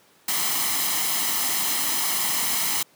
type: noise with comb filter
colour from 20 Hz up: white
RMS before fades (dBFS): -24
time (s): 0.28-2.83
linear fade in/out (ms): 5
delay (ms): 0.98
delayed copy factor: +0.6
effects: pink hiss -57 dBFS RMS until 2.95 s + high-pass 200 Hz 12 dB/octave